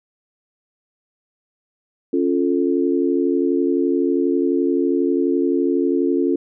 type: chord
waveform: sine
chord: Db augmented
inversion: none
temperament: equal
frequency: 277.2 / 349.2 / 440 Hz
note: Db4 / F4 / A4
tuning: 0 / 0 / 0 cents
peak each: -19 / -19 / -23 dBFS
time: 2.13-6.36 s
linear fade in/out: 5 ms
effects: none